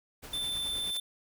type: noise with tremolo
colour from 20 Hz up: pink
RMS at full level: -44 dBFS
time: 0.22-0.92 s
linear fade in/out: 20 ms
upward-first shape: triangle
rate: 9.5 Hz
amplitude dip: 50%
type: tone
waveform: square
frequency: 3544 Hz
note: A7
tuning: 12 cents sharp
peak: -32 dBFS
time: 0.33-1 s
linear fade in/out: 5 ms
type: noise with exponential growth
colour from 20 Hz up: white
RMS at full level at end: -39 dBFS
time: 0.85-0.97 s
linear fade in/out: 1 ms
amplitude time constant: 26 ms
effects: none